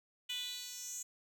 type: tone with high-pass filter sweep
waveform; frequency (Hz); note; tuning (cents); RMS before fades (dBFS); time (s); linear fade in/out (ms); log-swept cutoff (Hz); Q
10% pulse; 493.9; B4; 0; -43; 0.29-1.03; 10; 3100 to 6900; 5.4
effects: none